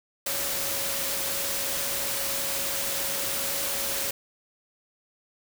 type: tone in noise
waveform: sine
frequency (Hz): 554.4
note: C#5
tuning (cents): 0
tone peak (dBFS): -39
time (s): 0.26-4.11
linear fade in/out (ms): 5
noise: white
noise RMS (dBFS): -29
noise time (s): 0.26-4.11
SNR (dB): -13
effects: none